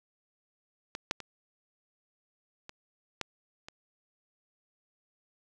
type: clicks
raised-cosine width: 0.2 ms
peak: -19 / -11 / -24 / -26 / -15 / -26 dBFS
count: 6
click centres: 0.951 / 1.111 / 1.203 / 2.694 / 3.213 / 3.685 s
effects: none